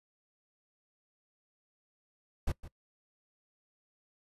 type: noise with echo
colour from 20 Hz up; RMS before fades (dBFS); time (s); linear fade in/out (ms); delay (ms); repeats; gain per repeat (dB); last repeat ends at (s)
brown; -30; 2.47-2.52; 5; 160; 1; -15; 2.68
effects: noise-tail reverb RT60 0.1 s tail -21 dB re dry + resampled to 32000 Hz